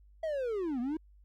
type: linear two-way sweep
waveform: triangle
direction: down then up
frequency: 659.3 to 233.1 to 326.6 Hz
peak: -29 dBFS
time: 0.23-0.97 s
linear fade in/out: 5 ms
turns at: 0.8 s
effects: added 50 Hz sine -56 dBFS peak until 1.24 s + Opus 48 kbps